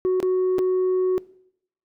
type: tone with dropouts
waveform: sine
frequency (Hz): 370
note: F#4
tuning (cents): 0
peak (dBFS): -15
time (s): 0.05-1.18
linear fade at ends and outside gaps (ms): 0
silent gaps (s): 0.202-0.228 / 0.584-0.59
effects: noise-tail reverb RT60 0.7 s tail -22 dB re dry + tanh soft clip ceiling -17 dBFS